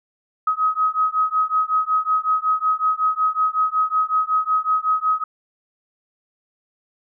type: beating tone pair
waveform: sine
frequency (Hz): 1265 / 1270.4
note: D#6 / D#6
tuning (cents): +28 / +36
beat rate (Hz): 5.4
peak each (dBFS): -20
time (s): 0.47-5.24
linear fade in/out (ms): 5
effects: none